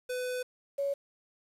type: tone pair in turn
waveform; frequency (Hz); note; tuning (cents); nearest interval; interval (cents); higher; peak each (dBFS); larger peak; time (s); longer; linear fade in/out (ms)
square / sine; 501 / 560.1; B4 / C#5; +25 / +18; major second; 193; second; -33 / -28; second; 0.09-0.43 / 0.78-0.94; first; 10
effects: resampled to 32000 Hz + 9-bit